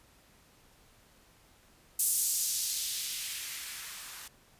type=noise with band-pass filter sweep; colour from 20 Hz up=violet; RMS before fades=-34 dBFS; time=1.99-4.28 s; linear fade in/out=5 ms; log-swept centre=9100 to 960 Hz; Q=1.2; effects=pink hiss -62 dBFS RMS until 4.59 s + resampled to 32000 Hz